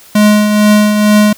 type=tone with tremolo; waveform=square; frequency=210 Hz; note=G#3; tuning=19 cents sharp; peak=-4 dBFS; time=0.15-1.33 s; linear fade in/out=5 ms; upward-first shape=triangle; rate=2.2 Hz; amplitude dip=50%; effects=white hiss -39 dBFS RMS until 1.37 s